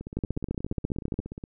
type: two click trains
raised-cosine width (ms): 3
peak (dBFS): -24 / -15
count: 25 / 16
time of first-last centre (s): 0.01-1.439 / 0.17-1.19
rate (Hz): 16.8 / 14.7
effects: none